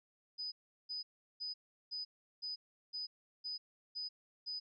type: tone bursts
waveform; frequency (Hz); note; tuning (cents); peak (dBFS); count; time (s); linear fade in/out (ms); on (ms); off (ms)
sine; 4989; D#8; +4; -39; 9; 0.38-4.6; 20; 140; 370
effects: none